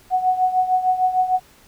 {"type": "tone with tremolo", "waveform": "sine", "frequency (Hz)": 740, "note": "F#5", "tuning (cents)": 0, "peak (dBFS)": -12, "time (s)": [0.1, 1.4], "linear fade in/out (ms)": 50, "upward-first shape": "triangle", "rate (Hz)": 6.6, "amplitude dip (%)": 80, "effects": ["pink hiss -51 dBFS RMS until 1.67 s"]}